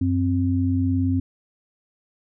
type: tone pair together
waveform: sine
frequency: 93.9 / 263.1 Hz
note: F#2 / C4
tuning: +26 / +10 cents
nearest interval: octave + tritone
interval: 1784 cents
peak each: -21 dBFS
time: 0.01-1.2 s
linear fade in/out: 5 ms
effects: none